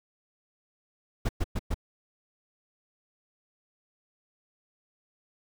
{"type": "noise bursts", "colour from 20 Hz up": "brown", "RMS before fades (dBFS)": -26, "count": 4, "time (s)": [1.25, 1.744], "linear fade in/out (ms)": 10, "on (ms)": 41, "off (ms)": 110, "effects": []}